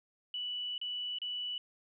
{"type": "tone with dropouts", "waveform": "sine", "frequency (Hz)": 2960, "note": "F#7", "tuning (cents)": 0, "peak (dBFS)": -35, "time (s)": [0.34, 1.58], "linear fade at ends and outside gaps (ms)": 2, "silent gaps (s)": [[0.78, 0.814], [1.186, 1.217]], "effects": []}